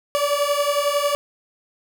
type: beating tone pair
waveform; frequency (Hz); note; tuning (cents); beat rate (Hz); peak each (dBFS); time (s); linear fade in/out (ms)
30% pulse; 571 / 582; D5 / D5; -49 / -16; 11; -19; 0.15-1.15; 0
effects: none